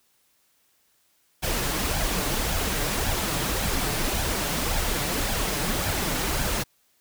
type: noise with flanger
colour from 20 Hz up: pink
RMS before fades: -26 dBFS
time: 1.42-6.64 s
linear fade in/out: 20 ms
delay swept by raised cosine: 1.2 to 7 ms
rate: 1.8 Hz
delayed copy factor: +0.55
effects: white hiss -66 dBFS RMS until 7 s

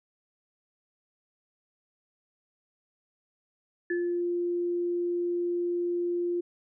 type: tone with exponential decay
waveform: sine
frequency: 1732 Hz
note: A6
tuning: 28 cents flat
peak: -31 dBFS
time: 3.9-4.21 s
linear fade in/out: 2 ms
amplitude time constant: 67 ms
type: tone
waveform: sine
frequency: 349.2 Hz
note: F4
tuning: in tune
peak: -26 dBFS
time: 3.9-6.41 s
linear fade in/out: 10 ms
effects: none

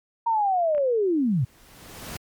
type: linear sweep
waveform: sine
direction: down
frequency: 940 to 110.2 Hz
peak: -19 dBFS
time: 0.26-1.45 s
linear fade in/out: 10 ms
type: clicks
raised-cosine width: 0.5 ms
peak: -27 dBFS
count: 2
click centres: 0.749 / 0.78 s
type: noise with exponential growth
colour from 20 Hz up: pink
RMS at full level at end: -34 dBFS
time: 1.02-2.17 s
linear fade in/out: 5 ms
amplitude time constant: 250 ms
effects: MP3 96 kbps

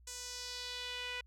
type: tone with band-pass filter sweep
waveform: sawtooth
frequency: 493.9 Hz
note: B4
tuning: in tune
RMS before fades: -43 dBFS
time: 0.07-1.21 s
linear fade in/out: 5 ms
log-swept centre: 7200 to 2500 Hz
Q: 2.2
effects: added 60 Hz sine -58 dBFS peak until 1.26 s

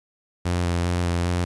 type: tone with vibrato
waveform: sawtooth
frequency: 87.31 Hz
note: F2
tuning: in tune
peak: -17 dBFS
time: 0.45-1.45 s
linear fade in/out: 10 ms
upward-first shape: square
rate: 2.5 Hz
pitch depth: 17 cents each way
effects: resampled to 24000 Hz + 9-bit

